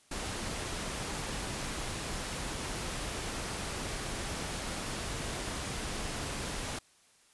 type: noise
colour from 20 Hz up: pink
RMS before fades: -37 dBFS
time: 0.11-6.79 s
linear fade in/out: 5 ms
effects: white hiss -64 dBFS RMS until 7.33 s + resampled to 24000 Hz